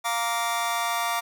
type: chord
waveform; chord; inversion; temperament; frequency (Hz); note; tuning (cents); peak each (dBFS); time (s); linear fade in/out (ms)
sawtooth; Bb major; second; just; 699.2 / 932.3 / 1165.4; F5 / Bb5 / D6; +2 / 0 / -14; -25; 0.04-1.21; 20
effects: none